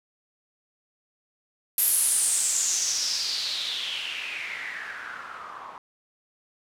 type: noise with low-pass filter sweep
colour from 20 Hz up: blue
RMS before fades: -28 dBFS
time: 1.78-5.78 s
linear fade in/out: 2 ms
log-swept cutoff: 12000 to 980 Hz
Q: 5.4
effects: none